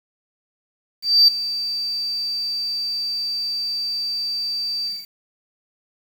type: tone with ADSR envelope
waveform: sine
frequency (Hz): 4652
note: D8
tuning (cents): -17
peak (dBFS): -6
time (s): 1.02-5.07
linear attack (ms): 260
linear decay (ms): 6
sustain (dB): -16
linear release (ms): 210
effects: tanh soft clip ceiling -6 dBFS + 7-bit